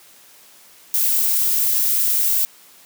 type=noise; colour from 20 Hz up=violet; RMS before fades=-18 dBFS; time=0.94-2.45 s; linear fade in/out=0 ms; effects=white hiss -48 dBFS RMS until 2.85 s + high-pass 150 Hz 12 dB/octave